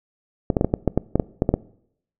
clicks, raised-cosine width 2 ms, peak -4 dBFS, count 12, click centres 0.502 / 0.568 / 0.611 / 0.646 / 0.739 / 0.877 / 0.976 / 1.156 / 1.198 / 1.421 / 1.491 / 1.54 s, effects noise-tail reverb RT60 0.7 s tail -21 dB re dry

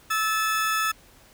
35% pulse tone pair together, 1304 / 1740.6 Hz, E6 / A6, -19 / -19 cents, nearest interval perfect fourth, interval 500 cents, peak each -22 / -26 dBFS, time 0.1-0.92 s, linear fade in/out 10 ms, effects pink hiss -54 dBFS RMS until 1.33 s

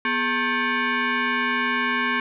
sine tone with frequency modulation, 245.9 Hz, B3, 7 cents flat, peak -20 dBFS, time 0.05-2.2 s, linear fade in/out 2 ms, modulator 663 Hz, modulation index 3.4, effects none

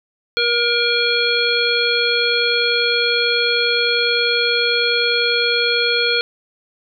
harmonic tone, 474.8 Hz, A#4, 32 cents sharp, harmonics 1 / 3 / 5 / 7 / 9, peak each -21 / -21 / -21 / -21 / -21 dBFS, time 0.37-6.21 s, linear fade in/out 0 ms, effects none

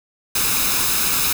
white noise with comb filter, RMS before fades -19 dBFS, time 0.35-1.33 s, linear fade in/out 5 ms, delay 0.78 ms, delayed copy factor +0.55, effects none

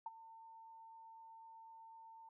sine tone with ADSR envelope, 902 Hz, A5, 43 cents sharp, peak -39 dBFS, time 0.06-2.29 s, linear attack 4 ms, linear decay 26 ms, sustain -16 dB, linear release 4 ms, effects none

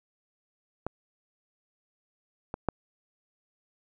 clicks, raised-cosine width 1 ms, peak -17 / -19 / -11 dBFS, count 3, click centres 0.866 / 2.541 / 2.687 s, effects none

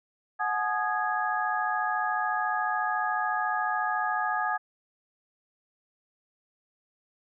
sine tone cluster, 737 / 851 / 1235 / 1661 Hz, F#5 / G#5 / D#6 / G#6, -7 / +42 / -13 / 0 cents, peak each -31 dBFS, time 0.39-4.58 s, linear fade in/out 20 ms, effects none

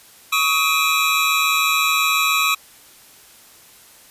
square tone cluster, 1120 / 1267 / 2399 / 2558 / 3907 Hz, C#6 / D#6 / D7 / D#7 / B7, +18 / +31 / +36 / +47 / -19 cents, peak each -23 dBFS, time 0.32-2.55 s, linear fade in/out 10 ms, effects white hiss -47 dBFS RMS until 4.1 s + resampled to 32000 Hz

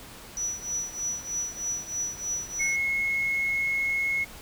sine tone with tremolo, 5900 Hz, F#8, 6 cents flat, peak -25 dBFS, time 0.37-2.76 s, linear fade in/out 0 ms, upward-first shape triangle, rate 3.2 Hz, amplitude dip 90%
sine tone, 2172 Hz, C#7, 36 cents flat, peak -23 dBFS, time 2.59-4.25 s, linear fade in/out 20 ms
effects tanh soft clip ceiling -19 dBFS + pink hiss -45 dBFS RMS until 4.41 s

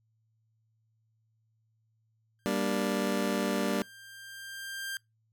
sawtooth tone with exponential growth, 1588 Hz, G6, 22 cents sharp, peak -30 dBFS, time 2.39-4.97 s, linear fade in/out 1 ms, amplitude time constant 560 ms
25% pulse chord, G minor, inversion none, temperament just, 196 / 235.2 / 294 Hz, G3 / Bb3 / D4, 0 / +16 / +2 cents, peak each -28 / -29 / -30 dBFS, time 2.46-3.82 s, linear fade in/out 0 ms
effects noise-tail reverb RT60 0.2 s tail -26 dB re dry + added 111 Hz sine -70 dBFS peak until 5.32 s

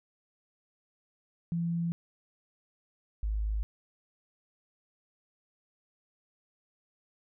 sine tone pair in turn, 169.2 / 52.79 Hz, E3 / G#1, +45 / +29 cents, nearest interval octave + minor sixth, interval 2016 cents, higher first, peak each -28 / -28 dBFS, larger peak neither, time 1.52-1.92 / 3.23-3.63 s, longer neither, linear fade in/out 0 ms, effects none

